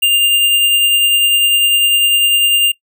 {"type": "tone with tremolo", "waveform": "square", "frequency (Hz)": 2800, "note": "F7", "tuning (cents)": 4, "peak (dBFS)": -8, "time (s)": [0.02, 2.72], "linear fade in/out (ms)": 10, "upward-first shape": "triangle", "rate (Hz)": 10, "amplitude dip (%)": 30, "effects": ["noise-tail reverb RT60 0.1 s tail -21 dB re dry"]}